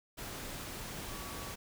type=tone in noise; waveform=sine; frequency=1137 Hz; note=C#6; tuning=44 cents sharp; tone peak=-50 dBFS; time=1.07-1.53 s; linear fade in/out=20 ms; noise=pink; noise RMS=-43 dBFS; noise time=0.17-1.56 s; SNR=-10 dB; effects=none

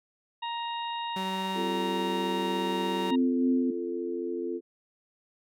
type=harmonic tone; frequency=936 Hz; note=A#5; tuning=7 cents sharp; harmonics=1 / 2 / 3 / 4; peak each=-32 / -44 / -40 / -41 dBFS; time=0.42-3.16 s; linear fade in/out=10 ms
type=tone with pitch glide; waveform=sawtooth; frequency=190 to 191.21 Hz; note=F#3 to G3; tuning=+46 to -43 cents; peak=-29 dBFS; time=1.16-3.11 s; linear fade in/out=5 ms; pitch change=+11 cents; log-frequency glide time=1.26-1.5 s
type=chord; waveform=sine; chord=F major; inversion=second; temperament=equal with one note detuned; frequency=261.6 / 345.6 / 440 Hz; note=C4 / F4 / A4; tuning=0 / -18 / 0 cents; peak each=-37 / -32 / -35 dBFS; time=1.54-4.61 s; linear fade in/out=50 ms
type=tone; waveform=sine; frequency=258.3 Hz; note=C4; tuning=22 cents flat; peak=-23 dBFS; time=3.11-3.71 s; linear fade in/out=10 ms
effects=none

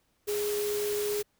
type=tone in noise; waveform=sine; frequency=415.3 Hz; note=G#4; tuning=in tune; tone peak=-28 dBFS; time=0.27-1.23 s; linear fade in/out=20 ms; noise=white; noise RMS=-37 dBFS; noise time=0.27-1.23 s; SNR=+6 dB; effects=pink hiss -72 dBFS RMS until 1.39 s

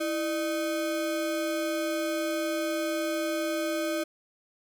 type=ring-modulated tone; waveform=square; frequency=466.2 Hz; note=A#4; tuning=in tune; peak=-25 dBFS; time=0-4.04 s; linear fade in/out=10 ms; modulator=138 Hz; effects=none

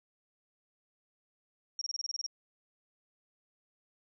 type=tone bursts; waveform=sine; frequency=5588 Hz; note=F8; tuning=in tune; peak=-33 dBFS; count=10; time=1.79-2.264 s; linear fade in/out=2 ms; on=24 ms; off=26 ms; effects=none

